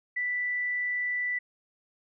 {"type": "tone", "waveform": "sine", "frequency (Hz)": 1975.5, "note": "B6", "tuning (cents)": 0, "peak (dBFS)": -27, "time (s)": [0.16, 1.39], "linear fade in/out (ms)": 10, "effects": []}